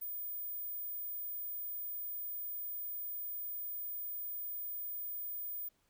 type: tone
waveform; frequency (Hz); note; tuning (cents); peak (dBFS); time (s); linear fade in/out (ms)
sine; 15030; A#9; +13; -38; 0.01-5.69; 10
effects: pink hiss -75 dBFS RMS until 5.89 s